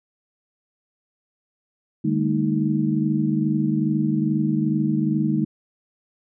sine tone cluster, 151.1 / 202.9 / 225.3 / 312.9 Hz, D3 / G#3 / A3 / D#4, +50 / -40 / +41 / +10 cents, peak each -24 dBFS, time 2.04-5.45 s, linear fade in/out 10 ms, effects none

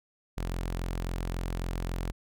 sawtooth tone, 43.65 Hz, F1, in tune, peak -27 dBFS, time 0.37-2.12 s, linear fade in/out 10 ms, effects none

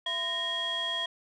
sine tone cluster, 673 / 1019 / 1853 / 3282 Hz, E5 / C6 / A#6 / G#7, +36 / -46 / -11 / -21 cents, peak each -38 / -38 / -35 / -29 dBFS, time 0.06-1.06 s, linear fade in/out 5 ms, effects tanh soft clip ceiling -24 dBFS

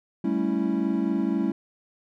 triangle chord, A dominant seventh, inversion third, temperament equal, 196 / 220 / 277.2 / 329.6 Hz, G3 / A3 / C#4 / E4, 0 / 0 / 0 / 0 cents, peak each -26 dBFS, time 0.24-1.52 s, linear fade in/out 5 ms, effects none

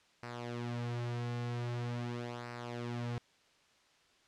sawtooth tone with flanger, 120 Hz, B2, 49 cents flat, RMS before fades -39 dBFS, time 0.23-3.18 s, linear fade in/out 0 ms, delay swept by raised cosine 0.29 to 5.19 ms, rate 0.44 Hz, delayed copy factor -0.65, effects white hiss -67 dBFS RMS until 4.27 s + low-pass 5000 Hz 12 dB/octave

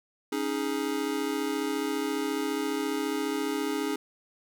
square chord, C# suspended second, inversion none, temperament just, 277.2 / 311.8 / 415.8 Hz, C#4 / D#4 / G#4, 0 / +4 / +2 cents, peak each -33 dBFS, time 0.32-3.96 s, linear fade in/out 5 ms, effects none

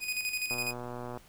sawtooth tone with tremolo, 2489 Hz, D#7, in tune, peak -26 dBFS, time 0-0.74 s, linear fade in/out 50 ms, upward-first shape square, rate 12 Hz, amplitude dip 55%
click train, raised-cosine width 1 ms, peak -26 dBFS, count 82, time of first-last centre 0.51-1.174 s, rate 122 Hz
effects pink hiss -58 dBFS RMS until 1.28 s

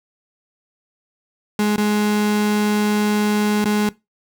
35% pulse tone with dropouts, 209.4 Hz, G#3, 15 cents sharp, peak -14 dBFS, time 1.59-3.89 s, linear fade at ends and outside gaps 2 ms, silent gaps 1.761-1.78 / 3.644-3.655 s, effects noise-tail reverb RT60 0.2 s tail -19 dB re dry

